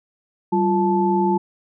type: tone cluster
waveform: sine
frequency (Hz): 192.9 / 350 / 874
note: G3 / F4 / A5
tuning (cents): -28 / +4 / -12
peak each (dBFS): -20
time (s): 0.52-1.38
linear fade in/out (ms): 10
effects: none